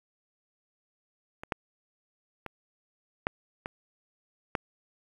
clicks, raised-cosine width 0.5 ms, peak -24 / -13 / -22 / -11 / -19 / -12 dBFS, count 6, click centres 1.435 / 1.522 / 2.463 / 3.269 / 3.659 / 4.552 s, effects 8-bit

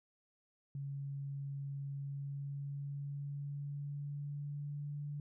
sine tone with pitch glide, 139.6 to 145.7 Hz, C#3 to D3, +13 to -13 cents, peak -39 dBFS, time 0.75-5.2 s, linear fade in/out 2 ms, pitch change +74 cents, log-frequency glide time 1.92-5.06 s, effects none

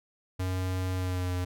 square tone with pitch glide, 92.5 to 90.28 Hz, F#2 to F#2, 0 to -42 cents, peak -29 dBFS, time 0.39-1.45 s, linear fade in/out 10 ms, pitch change -42 cents, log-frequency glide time 0.95-1.29 s, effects none

